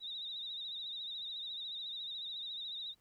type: tone with vibrato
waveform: sine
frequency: 3765 Hz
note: A#7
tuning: 16 cents sharp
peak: -40 dBFS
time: 0-2.95 s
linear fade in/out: 50 ms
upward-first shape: sine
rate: 14 Hz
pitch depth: 73 cents each way
effects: pink hiss -75 dBFS RMS until 3 s